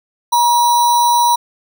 sine tone with sample-and-hold, 954 Hz, A#5, 40 cents sharp, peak -9 dBFS, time 0.32-1.36 s, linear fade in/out 10 ms, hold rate 4900 Hz, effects none

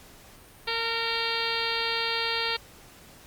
harmonic tone with a mistuned harmonic, 460 Hz, A#4, 23 cents flat, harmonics 1 / 2 / 3 / 4 / 5 / 6 / 7 / 8 / 9 / 10, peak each -35 / -35 / -35 / -35 / -35 / -35 / -35 / -35 / -35 / -35 dBFS, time 0.67-2.57 s, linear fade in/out 10 ms, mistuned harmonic 2, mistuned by -19 cents, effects pink hiss -51 dBFS RMS until 3.26 s + Opus 48 kbps

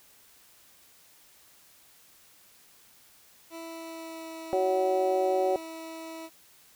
20% pulse tone with pitch glide, 329.6 to 324.9 Hz, E4 to E4, 0 to -25 cents, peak -34 dBFS, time 3.5-6.3 s, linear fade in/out 50 ms, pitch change -25 cents, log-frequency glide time 3.63-4.27 s
harmonic tone, 186.9 Hz, F#3, 18 cents sharp, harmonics 2 / 3 / 4, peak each -27 / -27 / -29 dBFS, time 4.53-5.56 s, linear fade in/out 0 ms
effects white hiss -58 dBFS RMS until 6.75 s

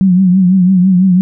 sine tone with vibrato, 185 Hz, F#3, in tune, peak -5 dBFS, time 0.01-1.21 s, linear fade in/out 0 ms, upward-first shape triangle, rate 6 Hz, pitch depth 91 cents each way, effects none

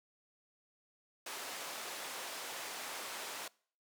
pink band-pass noise, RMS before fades -44 dBFS, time 1.26-3.48 s, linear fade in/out 5 ms, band 570 to 13000 Hz, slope 12 dB/octave, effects noise-tail reverb RT60 0.5 s tail -24 dB re dry

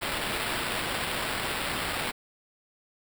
violet noise with sample-and-hold, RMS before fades -31 dBFS, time 0.01-2.12 s, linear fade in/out 20 ms, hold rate 6300 Hz, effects none

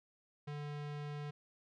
square tone with low-pass filter, 146.83 Hz, D3, in tune, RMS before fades -43 dBFS, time 0.47-1.31 s, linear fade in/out 10 ms, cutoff 3700 Hz, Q 0.84, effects none

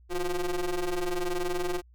45% pulse ring-modulated tone, 174.61 Hz, F3, in tune, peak -24 dBFS, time 0.09-1.82 s, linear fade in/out 50 ms, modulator 185 Hz, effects added 60 Hz sine -53 dBFS peak until 1.94 s

